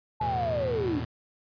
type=linear sweep; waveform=sine; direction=down; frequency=872 to 266.3 Hz; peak=-26 dBFS; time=0.2-1 s; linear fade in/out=10 ms
type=chord; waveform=sawtooth; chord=E suspended fourth; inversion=none; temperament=equal; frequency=82.41 / 110 / 123.47 Hz; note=E2 / A2 / B2; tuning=0 / 0 / 0 cents; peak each=-32 dBFS; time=0.21-1.05 s; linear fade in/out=5 ms
effects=resampled to 11025 Hz